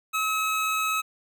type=tone; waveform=25% pulse; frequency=1284 Hz; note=E6; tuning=46 cents flat; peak=-20 dBFS; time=0.13-1.02 s; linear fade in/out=20 ms; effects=none